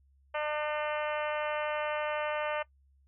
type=harmonic tone; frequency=301 Hz; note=D4; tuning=43 cents sharp; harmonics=2 / 3 / 4 / 5 / 6 / 7 / 8 / 9 / 10; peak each=-33 / -37 / -39 / -41 / -43 / -44 / -45 / -46 / -47 dBFS; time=0.34-2.63 s; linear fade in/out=10 ms; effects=noise-tail reverb RT60 0.1 s tail -20 dB re dry + added 68 Hz sine -62 dBFS peak until 3.07 s